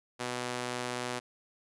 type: tone with high-pass filter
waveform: sawtooth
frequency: 123.47 Hz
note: B2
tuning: in tune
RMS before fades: -36 dBFS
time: 0.19-1.2 s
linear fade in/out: 20 ms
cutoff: 340 Hz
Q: 0.5
effects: resampled to 24000 Hz